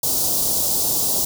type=band-stop noise; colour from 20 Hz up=white; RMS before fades=-20 dBFS; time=0.03-1.25 s; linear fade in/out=5 ms; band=840 to 4400 Hz; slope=24 dB/octave; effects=none